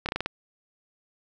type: slowing click train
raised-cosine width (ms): 0.3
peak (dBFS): -12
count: 6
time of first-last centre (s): 0.06-0.26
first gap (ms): 28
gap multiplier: 1.18
effects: none